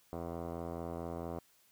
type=tone with low-pass filter; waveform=10% pulse; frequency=84.5 Hz; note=E2; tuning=43 cents sharp; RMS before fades=-41 dBFS; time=0.13-1.39 s; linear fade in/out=0 ms; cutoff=820 Hz; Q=8.1; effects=white hiss -68 dBFS RMS until 1.71 s